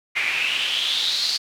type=noise with band-pass filter sweep; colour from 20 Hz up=pink; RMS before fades=-23 dBFS; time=0.15-1.38 s; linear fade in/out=20 ms; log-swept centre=2200 to 4600 Hz; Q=7.1; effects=none